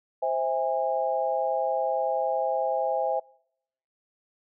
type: chord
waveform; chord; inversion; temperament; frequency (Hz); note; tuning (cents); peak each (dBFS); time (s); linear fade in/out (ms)
sine; C augmented; none; just; 523.3 / 654.1 / 817.6; C5 / E5 / G#5; 0 / -14 / -27; -28; 0.22-3.2; 10
effects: noise-tail reverb RT60 0.8 s tail -26 dB re dry